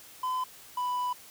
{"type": "tone pair in turn", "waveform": "triangle", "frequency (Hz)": [1016, 991.1], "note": ["B5", "B5"], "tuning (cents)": [49, 6], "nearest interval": "unison", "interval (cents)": 43, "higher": "first", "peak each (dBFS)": -26, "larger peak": "neither", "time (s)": [[0.23, 0.44], [0.77, 1.13]], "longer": "second", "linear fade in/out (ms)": 5, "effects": ["white hiss -51 dBFS RMS until 1.3 s"]}